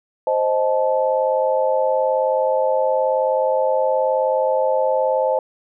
sine chord, A diminished, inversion first, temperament equal with one note detuned, 523.3 / 622.3 / 869.9 Hz, C5 / Eb5 / A5, 0 / 0 / -20 cents, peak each -18 / -21 / -22 dBFS, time 0.27-5.39 s, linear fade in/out 2 ms, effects none

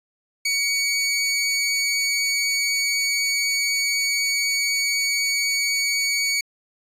20% pulse tone, 2248 Hz, C#7, 24 cents sharp, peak -15 dBFS, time 0.45-6.41 s, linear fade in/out 5 ms, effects resampled to 32000 Hz

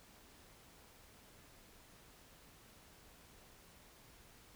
silence, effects pink hiss -62 dBFS RMS until 4.55 s

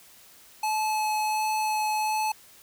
square tone with vibrato, 860 Hz, A5, 40 cents flat, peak -25 dBFS, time 0.63-2.32 s, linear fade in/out 5 ms, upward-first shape sine, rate 1.4 Hz, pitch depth 8 cents each way, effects white hiss -53 dBFS RMS until 2.62 s

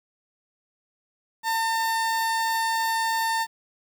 30% pulse tone, 903 Hz, A5, 45 cents sharp, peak -20 dBFS, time 1.43-3.47 s, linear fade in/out 50 ms, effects 9-bit

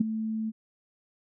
sine tone with ADSR envelope, 220 Hz, A3, in tune, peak -16 dBFS, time 0-0.52 s, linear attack 10 ms, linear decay 10 ms, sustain -12 dB, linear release 34 ms, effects none

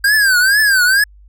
square tone with vibrato, 1586 Hz, G6, 20 cents sharp, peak -10 dBFS, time 0.04-1.04 s, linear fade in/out 5 ms, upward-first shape triangle, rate 2.2 Hz, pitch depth 180 cents each way, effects added 50 Hz sine -40 dBFS peak until 1.28 s

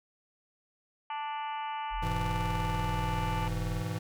harmonic tone, 293.7 Hz, D4, in tune, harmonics 3 / 4 / 5 / 6 / 7 / 8 / 9 / 10, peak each -34 / -42 / -49 / -51 / -50 / -48 / -53 / -48 dBFS, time 1.1-3.48 s, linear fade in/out 2 ms
sine tone, 42.16 Hz, E1, 40 cents sharp, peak -34 dBFS, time 1.9-3.84 s, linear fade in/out 50 ms
square chord, E major, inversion first, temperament just, 103.01 / 123.61 / 164.81 Hz, G#2 / B2 / E3, -14 / +2 / 0 cents, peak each -36 / -40 / -37 dBFS, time 2.02-3.99 s, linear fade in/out 10 ms
effects none

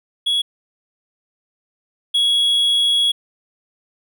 triangle tone pair in turn, 3352 / 3338 Hz, G#7 / G#7, +15 / +8 cents, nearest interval unison, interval 7 cents, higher first, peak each -14 / -12 dBFS, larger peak second, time 0.26-0.42 / 2.14-3.12 s, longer second, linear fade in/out 10 ms, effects none

